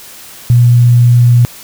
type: tone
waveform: sine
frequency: 120.8 Hz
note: B2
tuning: 38 cents flat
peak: -3 dBFS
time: 0.5-1.45 s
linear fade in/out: 0 ms
effects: white hiss -33 dBFS RMS until 1.63 s